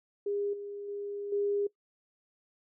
sine tone with level steps, 406.1 Hz, G#4, 39 cents flat, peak -29 / -38 / -35 / -27 dBFS, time 0.26-1.67 s, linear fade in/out 5 ms, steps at 0.53 / 0.88 / 1.32 s, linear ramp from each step 5 ms, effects noise-tail reverb RT60 0.1 s tail -20 dB re dry

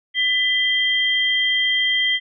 sine tone pair together, 2000 / 3177 Hz, B6 / G7, +21 / +23 cents, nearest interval minor sixth, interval 802 cents, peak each -19 dBFS, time 0.14-2.2 s, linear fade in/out 50 ms, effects none

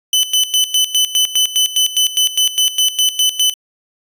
sawtooth tone with tremolo, 3018 Hz, F#7, 34 cents sharp, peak -7 dBFS, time 0.13-3.54 s, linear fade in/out 2 ms, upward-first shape square, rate 4.9 Hz, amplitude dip 80%, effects resampled to 32000 Hz

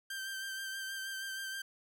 sawtooth tone with vibrato, 1568 Hz, G6, in tune, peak -35 dBFS, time 0.1-1.62 s, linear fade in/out 5 ms, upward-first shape sine, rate 6.3 Hz, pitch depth 23 cents each way, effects none

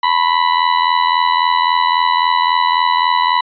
40% pulse tone with amplitude modulation, 987.8 Hz, B5, in tune, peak -7 dBFS, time 0.03-3.41 s, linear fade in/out 5 ms, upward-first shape sine, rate 83.7 Hz, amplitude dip 75%, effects resampled to 11025 Hz

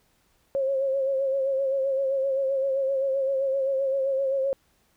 sine tone with vibrato, 540 Hz, C#5, 45 cents flat, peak -22 dBFS, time 0.55-4.53 s, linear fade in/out 0 ms, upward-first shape sine, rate 7.7 Hz, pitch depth 43 cents each way, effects pink hiss -66 dBFS RMS until 4.96 s

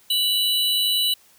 square tone pair together, 2960 / 3951 Hz, F#7 / B7, 0 / 0 cents, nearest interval perfect fourth, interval 500 cents, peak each -22 dBFS, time 0.1-1.14 s, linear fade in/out 5 ms, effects white hiss -55 dBFS RMS until 1.38 s

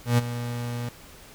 35% pulse tone with ADSR envelope, 120 Hz, B2, 49 cents flat, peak -14 dBFS, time 0.05-0.89 s, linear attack 130 ms, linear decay 23 ms, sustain -13 dB, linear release 4 ms, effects pink hiss -48 dBFS RMS until 1.34 s

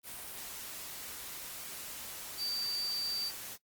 sine tone in noise, 4637 Hz, D8, 23 cents flat, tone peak -33 dBFS, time 2.37-3.32 s, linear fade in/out 50 ms, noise white, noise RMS -44 dBFS, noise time 0.03-3.58 s, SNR +8 dB, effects noise-tail reverb RT60 0.1 s tail -19 dB re dry + Opus 32 kbps

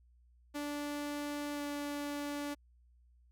sawtooth tone with pitch glide, 291.5 to 289.3 Hz, D4 to D4, -13 to -26 cents, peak -33 dBFS, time 0.54-2.55 s, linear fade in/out 20 ms, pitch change -13 cents, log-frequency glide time 1.53-1.61 s, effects added 60 Hz sine -62 dBFS peak until 3.31 s

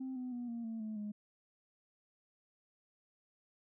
sine tone with pitch steps, 261.6 / 252 / 242.7 / 233.7 / 225.1 / 216.8 / 208.8 Hz, C4 / B3 / B3 / A#3 / A3 / A3 / G#3, 0 / +35 / -30 / +5 / +40 / -25 / +10 cents, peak -37 dBFS, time 0-1.12 s, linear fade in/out 10 ms, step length 160 ms, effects tanh soft clip ceiling -36 dBFS

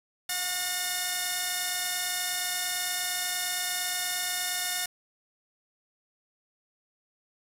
5% pulse tone pair together, 721 / 1816.8 Hz, F#5 / A#6, -45 / -45 cents, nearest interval octave + major third, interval 1600 cents, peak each -20 dBFS, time 0.29-4.86 s, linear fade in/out 5 ms, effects resampled to 32000 Hz + 7-bit

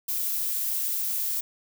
violet noise, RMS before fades -28 dBFS, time 0.08-1.41 s, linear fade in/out 10 ms, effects none

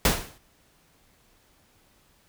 pink noise with exponential decay, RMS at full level -17 dBFS, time 0.05-0.38 s, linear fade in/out 1 ms, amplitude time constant 70 ms, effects pink hiss -62 dBFS RMS until 2.28 s

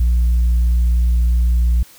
sine tone, 59.4 Hz, A#1, 33 cents sharp, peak -9 dBFS, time 0-1.83 s, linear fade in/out 5 ms, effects tanh soft clip ceiling -10 dBFS + white hiss -45 dBFS RMS until 1.98 s

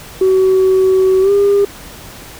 sine tone with pitch glide, 377.5 to 402.3 Hz, F#4 to G4, +35 to +45 cents, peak -6 dBFS, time 0.21-1.65 s, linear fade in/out 5 ms, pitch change +110 cents, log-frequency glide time 1.21-1.31 s, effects tanh soft clip ceiling -5 dBFS + pink hiss -34 dBFS RMS until 2.39 s

